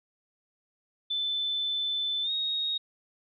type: tone with pitch glide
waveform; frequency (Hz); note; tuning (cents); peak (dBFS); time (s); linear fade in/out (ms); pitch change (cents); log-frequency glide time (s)
sine; 3520 to 3751; A7 to A#7; 0 to +10; -27; 1.1-2.78; 10; +110; 2.23-2.31
effects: none